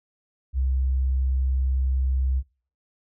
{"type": "tone", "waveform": "sine", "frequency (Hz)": 65.41, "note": "C2", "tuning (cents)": 0, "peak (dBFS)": -20, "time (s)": [0.53, 2.43], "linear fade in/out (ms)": 50, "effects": ["noise-tail reverb RT60 0.5 s tail -25 dB re dry"]}